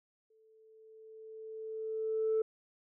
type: tone with exponential growth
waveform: sine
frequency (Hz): 440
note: A4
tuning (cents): 0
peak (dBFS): -25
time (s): 0.3-2.42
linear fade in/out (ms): 5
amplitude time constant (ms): 460
effects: tanh soft clip ceiling -24 dBFS